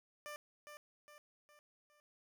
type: tone with echo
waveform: 15% pulse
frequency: 594 Hz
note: D5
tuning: 20 cents sharp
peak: -39 dBFS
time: 0.26-0.36 s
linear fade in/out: 0 ms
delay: 410 ms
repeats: 4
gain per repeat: -6 dB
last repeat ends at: 2 s
effects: none